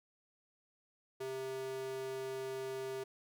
square tone with high-pass filter, 132.2 Hz, C3, 18 cents sharp, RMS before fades -41 dBFS, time 1.2-3.04 s, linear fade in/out 10 ms, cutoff 360 Hz, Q 2.7, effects none

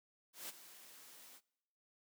white noise with ADSR envelope, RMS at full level -45 dBFS, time 0.33-1.41 s, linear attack 160 ms, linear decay 20 ms, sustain -13 dB, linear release 50 ms, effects noise-tail reverb RT60 1.0 s tail -25 dB re dry + high-pass 200 Hz 12 dB/octave

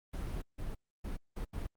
brown noise bursts at uneven times, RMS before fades -38 dBFS, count 5, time 0.13-0.42 / 0.58-0.75 / 1.04-1.17 / 1.36-1.45 / 1.53-1.67 s, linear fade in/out 10 ms, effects Opus 32 kbps

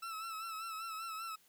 40% pulse tone with vibrato, 1318.5 Hz, E6, in tune, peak -40 dBFS, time 0.02-1.36 s, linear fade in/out 10 ms, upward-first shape sine, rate 5.1 Hz, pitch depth 50 cents each way, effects white hiss -68 dBFS RMS until 1.48 s

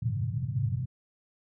white band-pass noise, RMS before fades -30 dBFS, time 0.02-0.86 s, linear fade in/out 10 ms, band 100 to 140 Hz, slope 48 dB/octave, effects none

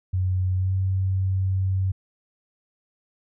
sine tone with pitch glide, 92.5 to 94.88 Hz, F#2 to F#2, 0 to +44 cents, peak -20 dBFS, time 0.13-1.92 s, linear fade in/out 10 ms, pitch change +44 cents, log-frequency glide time 0.56-0.73 s, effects none

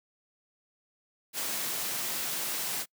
white high-pass noise, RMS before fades -33 dBFS, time 1.33-2.86 s, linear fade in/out 50 ms, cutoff 130 Hz, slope 24 dB/octave, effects noise-tail reverb RT60 0.1 s tail -26 dB re dry

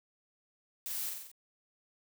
blue noise with echo, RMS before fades -39 dBFS, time 0.86-1.09 s, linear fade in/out 0 ms, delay 45 ms, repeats 5, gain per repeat -3 dB, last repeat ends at 1.315 s, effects none

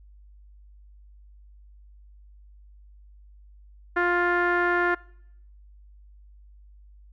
sawtooth tone with low-pass filter, 351.1 Hz, F4, 9 cents sharp, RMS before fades -23 dBFS, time 3.96-4.95 s, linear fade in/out 10 ms, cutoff 1600 Hz, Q 6.6, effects noise-tail reverb RT60 0.7 s tail -23 dB re dry + added 50 Hz sine -48 dBFS peak until 7.12 s

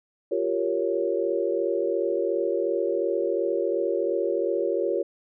sine chord, G half-diminished seventh, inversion third, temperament equal, 349.2 / 392 / 466.2 / 554.4 Hz, F4 / G4 / Bb4 / Db5, 0 / 0 / 0 / 0 cents, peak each -28 dBFS, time 0.31-5.03 s, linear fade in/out 10 ms, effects none

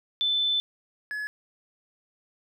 sine / triangle tone pair in turn, 3520 / 1699.1 Hz, A7 / G#6, 0 / +39 cents, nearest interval octave + minor second, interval 1261 cents, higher first, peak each -22 / -28 dBFS, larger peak first, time 0.21-0.6 / 1.11-1.27 s, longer first, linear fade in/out 0 ms, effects none

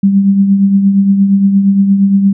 sine tone with tremolo, 197.1 Hz, G3, 10 cents sharp, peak -3 dBFS, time 0.03-2.33 s, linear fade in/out 5 ms, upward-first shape triangle, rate 8.6 Hz, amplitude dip 55%, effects none

